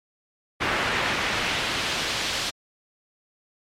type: noise with band-pass filter sweep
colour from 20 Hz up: brown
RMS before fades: -26 dBFS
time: 0.6-2.51 s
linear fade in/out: 20 ms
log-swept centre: 1900 to 4500 Hz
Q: 1.1
effects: MP3 64 kbps